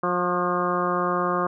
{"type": "harmonic tone with a mistuned harmonic", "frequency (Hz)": 178.4, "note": "F3", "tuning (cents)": 37, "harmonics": [1, 2, 3, 4, 5, 6, 7, 8, 9], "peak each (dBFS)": [-30, -28, -29, -31, -37, -27, -27, -36, -40], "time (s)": [0.03, 1.47], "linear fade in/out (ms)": 5, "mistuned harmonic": 7, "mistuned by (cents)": -32, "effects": []}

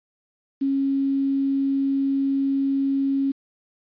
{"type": "tone with quantisation", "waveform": "sine", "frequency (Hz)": 273.6, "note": "C#4", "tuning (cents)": -23, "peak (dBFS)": -19, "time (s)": [0.61, 3.32], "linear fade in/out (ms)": 10, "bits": 8, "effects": ["resampled to 11025 Hz"]}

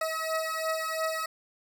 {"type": "beating tone pair", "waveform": "20% pulse", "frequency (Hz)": [639, 641.9], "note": ["D#5", "E5"], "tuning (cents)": [46, -46], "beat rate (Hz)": 2.9, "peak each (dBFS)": -27, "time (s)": [0.01, 1.26], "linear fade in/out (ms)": 5, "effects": []}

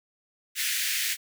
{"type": "high-pass noise", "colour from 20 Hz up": "pink", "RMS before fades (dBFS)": -28, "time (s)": [0.55, 1.17], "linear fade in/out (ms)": 50, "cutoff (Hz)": 1700, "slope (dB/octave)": 48, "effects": []}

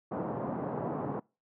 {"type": "band-pass noise", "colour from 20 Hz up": "pink", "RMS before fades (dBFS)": -35, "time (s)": [0.11, 1.2], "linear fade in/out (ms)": 10, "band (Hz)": [140, 1000], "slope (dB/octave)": 24, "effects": ["noise-tail reverb RT60 0.3 s tail -25 dB re dry"]}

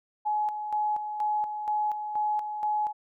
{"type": "tone with tremolo", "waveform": "sine", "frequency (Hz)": 845, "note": "G#5", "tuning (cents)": 30, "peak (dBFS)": -24, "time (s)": [0.25, 2.93], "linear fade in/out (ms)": 20, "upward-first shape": "square", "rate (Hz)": 2.1, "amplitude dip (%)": 55, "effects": []}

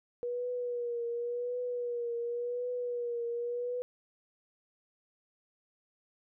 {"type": "tone with vibrato", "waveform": "sine", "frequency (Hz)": 481.9, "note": "B4", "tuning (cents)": -43, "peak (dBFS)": -32, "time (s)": [0.23, 3.82], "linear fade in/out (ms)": 0, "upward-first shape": "triangle", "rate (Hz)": 0.91, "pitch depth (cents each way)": 48, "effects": []}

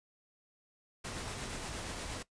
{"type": "noise with tremolo", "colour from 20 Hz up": "pink", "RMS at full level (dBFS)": -40, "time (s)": [1.04, 2.23], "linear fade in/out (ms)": 10, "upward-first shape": "sine", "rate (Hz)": 8.5, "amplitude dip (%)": 25, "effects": ["noise-tail reverb RT60 0.1 s tail -18 dB re dry", "resampled to 22050 Hz"]}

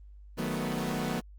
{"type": "chord", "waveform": "sawtooth", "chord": "B dominant seventh", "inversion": "first", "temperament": "equal", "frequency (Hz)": [155.56, 185, 220, 246.9], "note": ["D#3", "F#3", "A3", "B3"], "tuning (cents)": [0, 0, 0, 0], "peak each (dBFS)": [-32, -32, -32, -31], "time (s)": [0.37, 1.21], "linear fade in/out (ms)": 20, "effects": ["added 50 Hz sine -47 dBFS peak until 1.38 s", "Opus 24 kbps"]}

